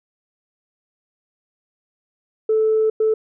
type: tone bursts at uneven times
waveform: sine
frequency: 437.5 Hz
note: A4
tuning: 10 cents flat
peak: -13 dBFS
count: 2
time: 2.49-2.9 / 3-3.14 s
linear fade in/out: 5 ms
effects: tanh soft clip ceiling -10 dBFS